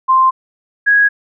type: tone pair in turn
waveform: sine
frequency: 1046.5 / 1657 Hz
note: C6 / G#6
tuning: 0 / -4 cents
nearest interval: minor sixth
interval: 796 cents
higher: second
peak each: -7 dBFS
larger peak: neither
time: 0.08-0.31 / 0.86-1.09 s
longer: neither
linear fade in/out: 20 ms
effects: none